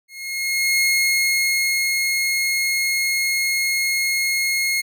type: tone with ADSR envelope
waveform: sawtooth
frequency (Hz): 2155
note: C#7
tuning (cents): -49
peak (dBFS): -12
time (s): 0.08-4.82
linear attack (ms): 710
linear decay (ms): 1100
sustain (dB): -3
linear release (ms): 20
effects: none